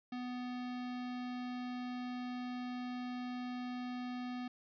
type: tone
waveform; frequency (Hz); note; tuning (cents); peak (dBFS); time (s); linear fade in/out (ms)
square; 248.2; B3; +9; -40; 0.12-4.48; 5
effects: resampled to 11025 Hz + 13-bit